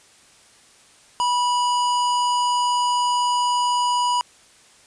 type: harmonic tone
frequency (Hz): 978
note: B5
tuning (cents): -17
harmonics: 1 / 3 / 5 / 7 / 9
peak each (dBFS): -18 / -28 / -32 / -35 / -37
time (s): 1.2-4.21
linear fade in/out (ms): 0
effects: white hiss -52 dBFS RMS until 4.86 s + resampled to 22050 Hz